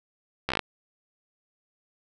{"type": "slowing click train", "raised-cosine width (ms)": 0.3, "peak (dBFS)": -10, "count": 7, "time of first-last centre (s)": [0.49, 0.593], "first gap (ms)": 14, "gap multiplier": 1.08, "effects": []}